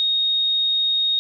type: tone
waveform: sine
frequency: 3728 Hz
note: A#7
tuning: 1 cent flat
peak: -17 dBFS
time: 0-1.19 s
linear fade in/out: 0 ms
effects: none